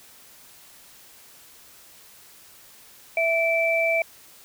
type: tone pair together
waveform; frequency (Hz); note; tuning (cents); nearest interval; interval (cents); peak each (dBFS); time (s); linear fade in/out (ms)
sine; 659.3 / 2327; E5 / D7; 0 / -17; octave + minor seventh; 2183; -22; 3.17-4.02; 2
effects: white hiss -50 dBFS RMS until 4.44 s